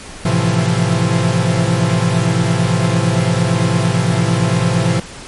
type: chord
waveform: 45% pulse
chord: F major seventh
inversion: first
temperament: equal with one note detuned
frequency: 110 / 130.81 / 165.77 / 174.61 Hz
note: A2 / C3 / E3 / F3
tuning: 0 / 0 / +10 / 0 cents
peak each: -18 dBFS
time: 0.25-5 s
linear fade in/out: 5 ms
effects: pink hiss -33 dBFS RMS until 5.27 s + MP3 48 kbps